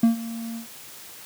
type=tone with ADSR envelope; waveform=triangle; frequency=229.3 Hz; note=A#3; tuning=28 cents flat; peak=-10 dBFS; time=0.03-0.67 s; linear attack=5 ms; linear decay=120 ms; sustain=-18 dB; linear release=110 ms; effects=white hiss -43 dBFS RMS until 1.25 s + high-pass 80 Hz 12 dB/octave